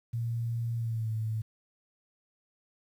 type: tone with pitch glide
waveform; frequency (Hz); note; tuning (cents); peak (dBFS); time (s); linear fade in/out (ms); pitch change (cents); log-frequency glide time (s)
sine; 116.54 to 110.25; A#2 to A2; 0 to +4; -29; 0.13-1.42; 10; -96; 0.76-1.11
effects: 10-bit